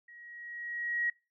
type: tone with level ramp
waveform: sine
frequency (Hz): 1900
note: A#6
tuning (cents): +33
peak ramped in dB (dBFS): -51 to -27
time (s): 0.08-1.1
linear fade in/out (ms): 5
effects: noise-tail reverb RT60 0.3 s tail -24 dB re dry